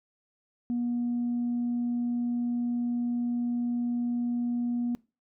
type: tone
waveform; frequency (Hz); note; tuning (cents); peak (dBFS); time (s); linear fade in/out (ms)
sine; 240.5; B3; -46; -25; 0.7-4.95; 0
effects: noise-tail reverb RT60 0.3 s tail -23 dB re dry + tanh soft clip ceiling -23 dBFS